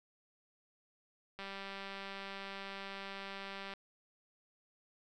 click train, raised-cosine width 0.3 ms, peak -29 dBFS, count 461, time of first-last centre 1.39-3.737 s, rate 196 Hz, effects none

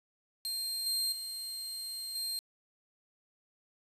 sawtooth tone with level steps, 4186 Hz, C8, in tune, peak -31 / -27 / -35 / -31 dBFS, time 0.45-2.39 s, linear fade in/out 0 ms, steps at 0.86 / 1.12 / 2.15 s, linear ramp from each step 5 ms, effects resampled to 32000 Hz + 9-bit

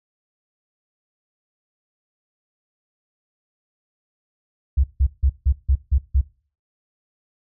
sine tone bursts, 67.5 Hz, C#2, 45 cents flat, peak -13 dBFS, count 7, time 4.77-6.213 s, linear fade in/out 10 ms, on 69 ms, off 160 ms, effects noise-tail reverb RT60 0.4 s tail -19 dB re dry

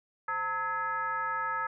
sine tone with frequency modulation, 1292 Hz, E6, 35 cents flat, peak -29 dBFS, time 0.28-1.67 s, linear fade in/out 5 ms, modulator 386 Hz, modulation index 1.1, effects none

